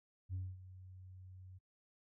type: tone with ADSR envelope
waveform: sine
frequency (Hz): 92.8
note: F#2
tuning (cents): +6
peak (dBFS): -36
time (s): 0.29-1.59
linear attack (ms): 46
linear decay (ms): 230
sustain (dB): -16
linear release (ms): 19
effects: noise-tail reverb RT60 0.1 s tail -21 dB re dry + tanh soft clip ceiling -36 dBFS